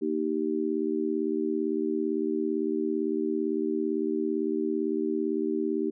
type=chord; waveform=sine; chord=Eb major; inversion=second; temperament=just; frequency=233.3 / 311.1 / 388.9 Hz; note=Bb3 / Eb4 / G4; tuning=+2 / 0 / -14 cents; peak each=-32 / -29 / -29 dBFS; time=0.01-5.91 s; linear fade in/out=20 ms; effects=none